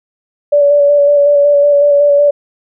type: tone with vibrato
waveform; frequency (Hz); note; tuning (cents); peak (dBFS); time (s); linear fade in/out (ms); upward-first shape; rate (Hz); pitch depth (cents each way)
sine; 576; D5; -34; -5; 0.52-2.31; 10; square; 5.4; 16
effects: none